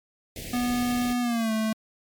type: band-stop noise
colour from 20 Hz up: pink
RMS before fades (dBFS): -37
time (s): 0.36-1.13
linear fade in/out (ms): 2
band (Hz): 660 to 1900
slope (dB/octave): 48
type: tone with pitch glide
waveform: square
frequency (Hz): 244.7 to 219.3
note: B3 to A3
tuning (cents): -16 to -6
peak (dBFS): -24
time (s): 0.53-1.73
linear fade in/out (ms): 5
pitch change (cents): -190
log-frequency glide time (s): 1.21-1.52
effects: MP3 96 kbps